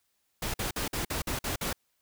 pink noise bursts, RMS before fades -32 dBFS, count 8, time 0.42-1.73 s, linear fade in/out 5 ms, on 120 ms, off 50 ms, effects white hiss -75 dBFS RMS until 2.01 s

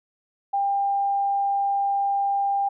sine tone, 797 Hz, G5, 28 cents sharp, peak -20 dBFS, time 0.53-2.69 s, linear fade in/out 10 ms, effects none

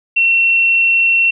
sine tone, 2716 Hz, F7, 49 cents flat, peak -9 dBFS, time 0.16-1.31 s, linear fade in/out 10 ms, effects none

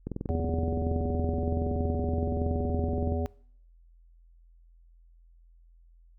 click train, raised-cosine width 3 ms, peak -20 dBFS, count 66, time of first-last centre 0.07-3.122 s, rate 21.3 Hz
harmonic tone, 82 Hz, E2, 9 cents flat, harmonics 1 / 3 / 5 / 7 / 9, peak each -29 / -34 / -36 / -37 / -39 dBFS, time 0.29-3.26 s, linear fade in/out 0 ms
effects noise-tail reverb RT60 0.6 s tail -23 dB re dry + added 42 Hz sine -54 dBFS peak until 6.18 s

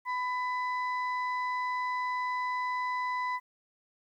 sine tone pair together, 999 / 1998 Hz, B5 / B6, +20 / +20 cents, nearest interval octave, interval 1200 cents, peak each -28 / -33 dBFS, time 0.05-3.4 s, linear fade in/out 50 ms, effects tanh soft clip ceiling -27 dBFS + 11-bit

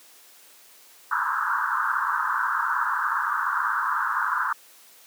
white band-pass noise, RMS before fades -25 dBFS, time 1.11-4.53 s, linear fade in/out 5 ms, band 920 to 1600 Hz, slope 96 dB/octave, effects white hiss -52 dBFS RMS until 5.06 s + high-pass 300 Hz 12 dB/octave

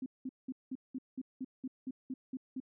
sine tone bursts, 259.8 Hz, C4, 12 cents flat, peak -36 dBFS, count 12, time 0.02-2.602 s, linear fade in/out 5 ms, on 41 ms, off 190 ms, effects none

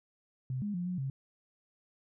sine tone with pitch steps, 129.1 / 206.1 / 176.7 / 180.9 / 134.8 Hz, C3 / G#3 / F3 / F#3 / C#3, -23 / -13 / +21 / -39 / -48 cents, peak -32 dBFS, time 0.5-1.1 s, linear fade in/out 2 ms, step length 120 ms, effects none

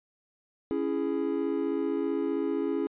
triangle chord, C# minor, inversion none, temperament just, 277.2 / 332.6 / 415.8 Hz, C#4 / E4 / G#4, 0 / +16 / +2 cents, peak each -29 dBFS, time 0.71-2.87 s, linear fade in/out 0 ms, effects resampled to 8000 Hz

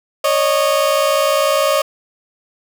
30% pulse tone pair together, 554.4 / 614.4 Hz, C#5 / D#5, 0 / -22 cents, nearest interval major second, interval 178 cents, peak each -13 dBFS, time 0.24-1.82 s, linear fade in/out 5 ms, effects none

